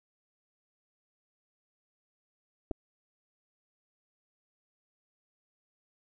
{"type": "clicks", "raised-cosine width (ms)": 2, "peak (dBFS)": -21, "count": 2, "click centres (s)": [2.711, 2.714], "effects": []}